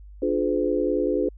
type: chord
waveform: sine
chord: D diminished seventh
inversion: none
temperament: just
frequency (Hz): 293.7 / 352.4 / 422.9 / 507.5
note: D4 / F4 / Ab4 / Cb5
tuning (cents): 0 / +16 / +31 / +47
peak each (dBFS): -26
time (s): 0.22-1.29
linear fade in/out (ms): 5
effects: added 50 Hz sine -41 dBFS peak until 1.37 s